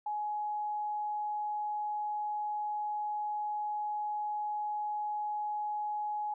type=tone; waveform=sine; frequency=840 Hz; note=G#5; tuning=19 cents sharp; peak=-32 dBFS; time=0.06-6.34 s; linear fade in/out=5 ms; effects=none